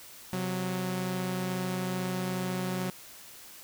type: tone pair together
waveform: sawtooth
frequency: 130.1 / 183.99 Hz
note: C3 / F#3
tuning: -9 / -9 cents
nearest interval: tritone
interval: 600 cents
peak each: -33 / -27 dBFS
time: 0.33-2.9 s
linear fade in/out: 0 ms
effects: white hiss -49 dBFS RMS until 3.63 s